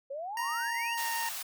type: exponential sweep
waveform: sine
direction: up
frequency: 529 to 2940 Hz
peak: -35 dBFS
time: 0.1-0.95 s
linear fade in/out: 10 ms
type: tone with pitch glide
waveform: 25% pulse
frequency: 932.3 to 924.3 Hz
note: A#5 to A#5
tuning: 0 to -15 cents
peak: -28 dBFS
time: 0.37-1.29 s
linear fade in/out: 2 ms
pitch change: -15 cents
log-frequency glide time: 0.93-1.09 s
type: high-pass noise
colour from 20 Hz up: white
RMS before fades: -38 dBFS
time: 0.97-1.43 s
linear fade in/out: 10 ms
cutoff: 610 Hz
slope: 96 dB/octave
effects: none